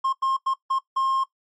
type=tone bursts at uneven times; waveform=triangle; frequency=1067 Hz; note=C6; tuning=34 cents sharp; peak=-18 dBFS; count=5; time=0.04-0.13 / 0.22-0.37 / 0.46-0.54 / 0.7-0.79 / 0.96-1.24 s; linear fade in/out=10 ms; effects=noise-tail reverb RT60 0.1 s tail -17 dB re dry + MP3 48 kbps